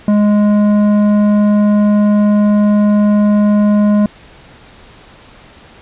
sine tone with tanh clipping, 207.7 Hz, G#3, in tune, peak -9 dBFS, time 0.08-4.06 s, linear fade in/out 2 ms, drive 11 dB, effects pink hiss -40 dBFS RMS until 5.81 s + resampled to 8000 Hz

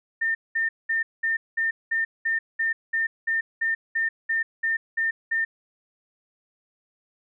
sine tone bursts, 1809 Hz, A6, 48 cents sharp, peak -21 dBFS, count 16, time 0.21-5.45 s, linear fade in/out 10 ms, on 140 ms, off 200 ms, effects none

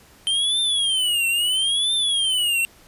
square tone with vibrato, 3121 Hz, G7, 8 cents flat, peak -19 dBFS, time 0.27-2.65 s, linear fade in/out 0 ms, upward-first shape triangle, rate 0.75 Hz, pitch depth 250 cents each way, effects pink hiss -51 dBFS RMS until 2.87 s + resampled to 32000 Hz

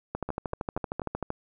two click trains, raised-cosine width 1 ms, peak -16 / -19 dBFS, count 16 / 4, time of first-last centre 0.15-1.304 / 0.29-1.018 s, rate 13 / 4.12 Hz, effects none

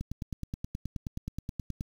click train, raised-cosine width 5 ms, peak -22 dBFS, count 18, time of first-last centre 0.01-1.809 s, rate 9.45 Hz, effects 8-bit

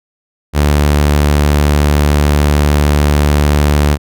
sawtooth tone, 73.42 Hz, D2, in tune, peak -4 dBFS, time 0.53-3.98 s, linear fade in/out 50 ms, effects none

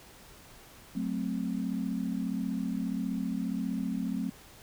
sine chord, F# diminished, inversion none, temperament equal, 185 / 220 / 261.6 Hz, F#3 / A3 / C4, 0 / 0 / 0 cents, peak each -34 dBFS, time 0.95-4.3 s, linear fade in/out 10 ms, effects pink hiss -53 dBFS RMS until 4.62 s

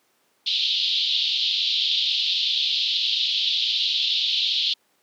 white band-pass noise, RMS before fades -23 dBFS, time 0.46-4.74 s, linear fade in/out 10 ms, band 3100 to 4100 Hz, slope 48 dB/octave, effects pink hiss -65 dBFS RMS until 5.02 s + high-pass 300 Hz 12 dB/octave

